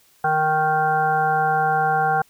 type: harmonic tone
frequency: 155.56 Hz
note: D#3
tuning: in tune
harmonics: 1 / 3 / 5 / 7 / 9 / 10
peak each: -29 / -28 / -18 / -30 / -25 / -29 dBFS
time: 0.24-2.22 s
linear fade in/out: 5 ms
effects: white hiss -57 dBFS RMS until 2.29 s

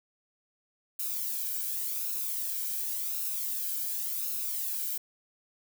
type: noise with flanger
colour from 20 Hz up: violet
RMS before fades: -33 dBFS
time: 0.99-4.98 s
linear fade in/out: 5 ms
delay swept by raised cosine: 0.75 to 1.31 ms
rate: 0.9 Hz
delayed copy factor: +0.55
effects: none

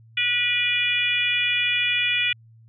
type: harmonic tone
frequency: 487 Hz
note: B4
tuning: 24 cents flat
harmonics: 3 / 4 / 5 / 6 / 7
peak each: -33 / -28 / -22 / -26 / -28 dBFS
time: 0.17-2.33 s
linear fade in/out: 5 ms
effects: added 113 Hz sine -48 dBFS peak until 2.68 s

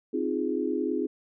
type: chord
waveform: sine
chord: F minor seventh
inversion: second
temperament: equal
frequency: 261.6 / 311.1 / 349.2 / 415.3 Hz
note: C4 / Eb4 / F4 / Ab4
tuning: 0 / 0 / 0 / 0 cents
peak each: -31 dBFS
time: 0.13-1.07 s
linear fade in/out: 10 ms
effects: none

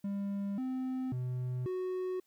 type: tone with pitch steps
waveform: triangle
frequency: 199.7 / 258.4 / 125.8 / 369.1 Hz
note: G3 / C4 / B2 / F#4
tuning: +32 / -21 / +32 / -4 cents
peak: -31 dBFS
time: 0.04-2.2 s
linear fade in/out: 5 ms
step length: 540 ms
effects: white hiss -75 dBFS RMS until 2.26 s

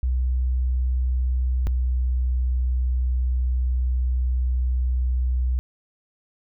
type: tone pair in turn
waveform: sine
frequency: 63 / 62.6 Hz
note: B1 / B1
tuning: +35 / +24 cents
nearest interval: unison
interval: 11 cents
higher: first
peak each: -19 dBFS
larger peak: neither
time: 0.03-1.67 / 1.67-5.59 s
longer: second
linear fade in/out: 0 ms
effects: none

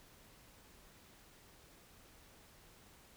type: silence
effects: pink hiss -62 dBFS RMS until 3.16 s

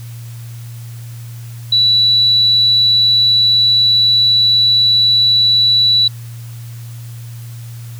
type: tone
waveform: sine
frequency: 3944 Hz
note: B7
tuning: 3 cents flat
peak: -8 dBFS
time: 1.72-6.08 s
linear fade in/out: 5 ms
effects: added 117 Hz sine -27 dBFS peak until 7.99 s + white hiss -42 dBFS RMS until 7.99 s

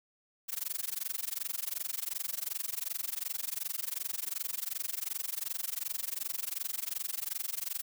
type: noise with amplitude modulation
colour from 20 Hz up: blue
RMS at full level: -33 dBFS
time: 0.48-7.82 s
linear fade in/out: 20 ms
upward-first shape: sine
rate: 22.7 Hz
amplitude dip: 100%
effects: none

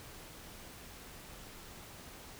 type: silence
effects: pink hiss -51 dBFS RMS until 2.39 s

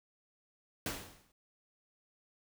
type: noise with exponential decay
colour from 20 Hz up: pink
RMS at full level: -35 dBFS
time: 0.86-1.32 s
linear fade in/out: 2 ms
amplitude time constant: 100 ms
effects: none

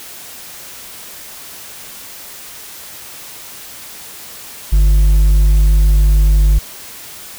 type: tone with hard clipping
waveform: sine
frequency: 50.1 Hz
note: G1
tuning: 38 cents sharp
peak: -8 dBFS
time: 4.72-6.59 s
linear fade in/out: 10 ms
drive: 4 dB
effects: white hiss -33 dBFS RMS until 7.38 s

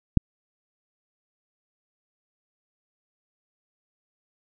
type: click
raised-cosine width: 5 ms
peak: -3 dBFS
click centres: 0.173 s
effects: none

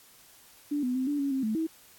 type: tone with pitch steps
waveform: sine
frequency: 291.4 / 250 / 259 / 290.4 / 278.9 / 266 / 217.9 / 322.1 Hz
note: D4 / B3 / C4 / D4 / C#4 / C4 / A3 / E4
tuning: -13 / +21 / -17 / -19 / +11 / +29 / -17 / -40 cents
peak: -26 dBFS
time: 0.71-1.67 s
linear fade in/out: 10 ms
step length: 120 ms
effects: white hiss -56 dBFS RMS until 1.98 s + AAC 64 kbps

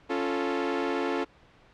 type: chord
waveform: sawtooth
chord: Db augmented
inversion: none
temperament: equal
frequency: 277.2 / 349.2 / 440 Hz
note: Db4 / F4 / A4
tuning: 0 / 0 / 0 cents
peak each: -27 dBFS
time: 0.09-1.25 s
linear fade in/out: 20 ms
effects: pink hiss -57 dBFS RMS until 1.73 s + low-pass 3000 Hz 12 dB/octave

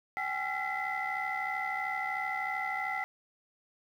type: tone cluster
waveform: sine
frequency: 767 / 830 / 1358 / 1965 / 2038 Hz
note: G5 / G#5 / F6 / B6 / C7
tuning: -38 / -1 / -49 / -9 / -46 cents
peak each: -36 / -38 / -39 / -39 / -35 dBFS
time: 0.17-3.04 s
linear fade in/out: 0 ms
effects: tanh soft clip ceiling -24 dBFS + 10-bit

